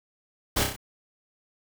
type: noise with echo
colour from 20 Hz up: pink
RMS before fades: -24 dBFS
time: 0.56-0.64 s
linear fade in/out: 10 ms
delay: 31 ms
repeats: 4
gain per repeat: -4 dB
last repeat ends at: 0.764 s
effects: none